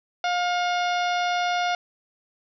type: harmonic tone with a mistuned harmonic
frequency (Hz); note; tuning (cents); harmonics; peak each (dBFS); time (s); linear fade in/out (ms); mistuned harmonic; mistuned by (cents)
709; F5; +26; 1 / 2 / 3 / 4 / 5 / 6 / 7 / 8; -23 / -29 / -33 / -36 / -35 / -41 / -42 / -42; 0.24-1.75; 2; 3; +28
effects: none